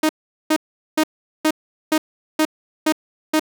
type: tone bursts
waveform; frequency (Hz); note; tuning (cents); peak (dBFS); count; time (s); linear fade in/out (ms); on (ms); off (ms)
sawtooth; 311.1; D#4; 0; -10; 8; 0.03-3.396; 5; 62; 410
effects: none